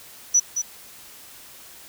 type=tone with echo; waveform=sine; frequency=5920 Hz; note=F#8; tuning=in tune; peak=-13 dBFS; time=0.34-0.4 s; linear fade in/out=10 ms; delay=220 ms; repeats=1; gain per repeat=-8 dB; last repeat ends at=0.62 s; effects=white hiss -45 dBFS RMS until 1.88 s